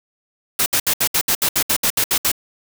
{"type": "noise bursts", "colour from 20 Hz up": "white", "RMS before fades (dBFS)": -17, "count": 13, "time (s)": [0.59, 2.317], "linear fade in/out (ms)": 5, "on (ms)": 71, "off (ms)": 67, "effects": []}